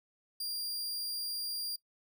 sawtooth tone, 4781 Hz, D8, 30 cents sharp, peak -32 dBFS, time 0.4-1.76 s, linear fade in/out 5 ms, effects noise-tail reverb RT60 0.1 s tail -20 dB re dry

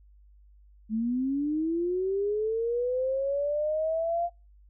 sine linear sweep, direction up, 213 to 698.5 Hz, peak -25 dBFS, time 0.89-4.3 s, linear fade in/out 50 ms, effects noise-tail reverb RT60 0.3 s tail -26 dB re dry + added 50 Hz sine -53 dBFS peak until 4.69 s

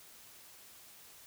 silence, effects white hiss -56 dBFS RMS until 1.26 s

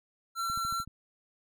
square tone, 1354 Hz, E6, 46 cents sharp, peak -31 dBFS, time 0.35-0.85 s, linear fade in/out 50 ms
click train, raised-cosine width 5 ms, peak -33 dBFS, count 6, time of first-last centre 0.5-0.876 s, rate 13.3 Hz
effects none

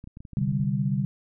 clicks, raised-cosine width 5 ms, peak -29 dBFS, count 12, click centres 0.041 / 0.074 / 0.171 / 0.205 / 0.252 / 0.333 / 0.387 / 0.419 / 0.48 / 0.522 / 0.602 / 0.643 s
sine chord, C suspended second, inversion none, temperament equal, 130.81 / 146.83 / 196 Hz, C3 / D3 / G3, 0 / 0 / 0 cents, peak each -27 dBFS, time 0.37-1.05 s, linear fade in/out 0 ms
effects none

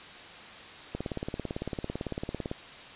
click train, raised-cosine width 2 ms, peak -19 dBFS, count 29, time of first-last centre 0.95-2.514 s, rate 17.9 Hz, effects white hiss -46 dBFS RMS until 2.95 s + resampled to 8000 Hz

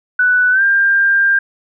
sine tone with pitch glide, 1488 to 1594.8 Hz, F#6 to G6, +9 to +29 cents, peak -9 dBFS, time 0.19-1.39 s, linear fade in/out 5 ms, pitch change +120 cents, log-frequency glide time 0.51-0.62 s, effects none

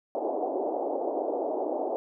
white band-pass noise, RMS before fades -30 dBFS, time 0.15-1.96 s, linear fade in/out 0 ms, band 290 to 770 Hz, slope 48 dB/octave, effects none

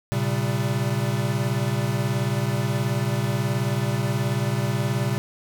square chord, G diminished, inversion first, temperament equal with one note detuned, 116.54 / 135.11 / 196 Hz, Bb2 / Db3 / G3, 0 / -44 / 0 cents, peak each -26 / -26 / -30 dBFS, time 0.12-5.18 s, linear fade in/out 0 ms, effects none

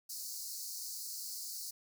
pink high-pass noise, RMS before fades -43 dBFS, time 0.09-1.71 s, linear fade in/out 10 ms, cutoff 4300 Hz, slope 96 dB/octave, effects none

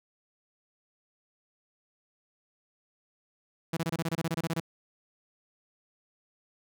sawtooth tone bursts, 164.81 Hz, E3, in tune, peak -24 dBFS, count 14, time 3.73-4.601 s, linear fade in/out 5 ms, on 39 ms, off 25 ms, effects none

